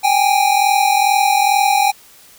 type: tone pair together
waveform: square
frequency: 784 / 826.3 Hz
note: G5 / G#5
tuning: 0 / -9 cents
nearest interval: minor second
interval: 91 cents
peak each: -15 dBFS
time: 0.03-1.92 s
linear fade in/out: 20 ms
effects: white hiss -45 dBFS RMS until 2.38 s